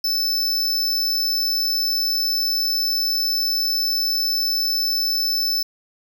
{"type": "tone", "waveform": "square", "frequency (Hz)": 5274, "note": "E8", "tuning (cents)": 0, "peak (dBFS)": -19, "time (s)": [0.04, 5.63], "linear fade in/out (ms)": 5, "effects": []}